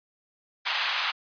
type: band-pass noise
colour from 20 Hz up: white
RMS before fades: -28 dBFS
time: 0.65-1.12 s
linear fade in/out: 20 ms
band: 850 to 3900 Hz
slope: 24 dB/octave
effects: resampled to 11025 Hz